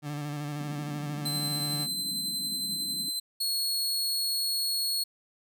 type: tone with vibrato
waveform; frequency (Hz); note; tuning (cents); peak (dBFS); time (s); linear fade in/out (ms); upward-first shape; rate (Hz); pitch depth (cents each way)
30% pulse; 146.83; D3; 0; -30; 0.02-1.88; 50; square; 13; 29
type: band-pass noise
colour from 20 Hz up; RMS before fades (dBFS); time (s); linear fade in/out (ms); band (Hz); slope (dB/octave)
pink; -44; 0.59-3.1; 5; 160 to 300; 48
type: tone with tremolo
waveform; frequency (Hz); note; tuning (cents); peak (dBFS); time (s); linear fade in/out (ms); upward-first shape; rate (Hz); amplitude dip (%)
sawtooth; 4070; C8; -49; -26; 1.25-3.2; 10; sine; 11; 25
type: tone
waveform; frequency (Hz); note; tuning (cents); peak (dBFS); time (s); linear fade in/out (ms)
sawtooth; 4334; C#8; -40; -24; 3.4-5.04; 10
effects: none